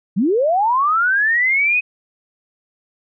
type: linear sweep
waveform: sine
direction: up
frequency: 164.7 to 2541 Hz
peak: -13 dBFS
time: 0.16-1.81 s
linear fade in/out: 20 ms
effects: none